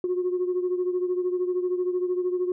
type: beating tone pair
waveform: sine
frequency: 359.9 / 372.9 Hz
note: F#4 / F#4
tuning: -48 / +14 cents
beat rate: 13 Hz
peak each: -23 / -29 dBFS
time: 0.04-2.52 s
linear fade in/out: 2 ms
effects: tanh soft clip ceiling -18 dBFS